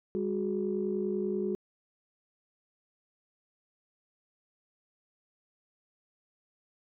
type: tone cluster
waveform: sine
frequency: 201.9 / 368 / 418.2 Hz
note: G#3 / F#4 / G#4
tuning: -49 / -9 / +12 cents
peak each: -33 / -31 / -35 dBFS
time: 0.15-1.55 s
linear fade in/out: 0 ms
effects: tanh soft clip ceiling -19 dBFS